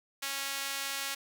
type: tone with high-pass filter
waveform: sawtooth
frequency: 275.3 Hz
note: C#4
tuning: 12 cents flat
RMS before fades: -36 dBFS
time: 0.22-1.15 s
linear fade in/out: 10 ms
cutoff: 1900 Hz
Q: 0.62
effects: none